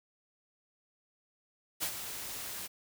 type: noise with ADSR envelope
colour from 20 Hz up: white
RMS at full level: -32 dBFS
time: 1.8-2.68 s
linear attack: 31 ms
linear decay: 77 ms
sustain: -9 dB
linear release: 23 ms
effects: none